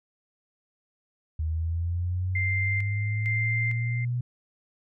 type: linear sweep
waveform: sine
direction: up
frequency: 77.78 to 123.47 Hz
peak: -25 dBFS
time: 1.39-4.21 s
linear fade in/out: 5 ms
type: tone with tremolo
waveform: sine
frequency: 2093 Hz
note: C7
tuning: in tune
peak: -26 dBFS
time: 2.35-4.05 s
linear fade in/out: 5 ms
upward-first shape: square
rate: 1.1 Hz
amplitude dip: 60%
effects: none